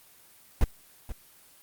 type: noise with echo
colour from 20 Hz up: brown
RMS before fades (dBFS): -19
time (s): 0.61-0.64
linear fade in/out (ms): 2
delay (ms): 480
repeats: 1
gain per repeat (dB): -14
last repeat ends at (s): 1.12
effects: white hiss -56 dBFS RMS until 1.62 s + Opus 24 kbps